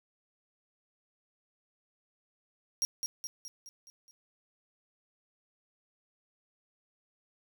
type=tone with echo; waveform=40% pulse; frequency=5620 Hz; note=F8; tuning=10 cents sharp; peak=-26 dBFS; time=2.82-2.85 s; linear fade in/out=0 ms; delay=210 ms; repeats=6; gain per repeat=-5 dB; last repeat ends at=4.11 s; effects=none